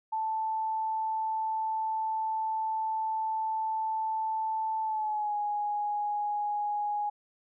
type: tone with pitch glide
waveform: sine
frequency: 880 to 830.6 Hz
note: A5 to G#5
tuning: 0 to 0 cents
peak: -28 dBFS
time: 0.12-7.1 s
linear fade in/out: 10 ms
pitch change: -100 cents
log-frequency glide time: 4.82-5.35 s
effects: none